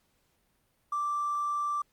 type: tone with hard clipping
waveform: triangle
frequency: 1173 Hz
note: D6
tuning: 2 cents flat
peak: -28 dBFS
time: 0.92-1.82 s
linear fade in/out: 5 ms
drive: 3 dB
effects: pink hiss -72 dBFS RMS until 1.92 s + Opus 48 kbps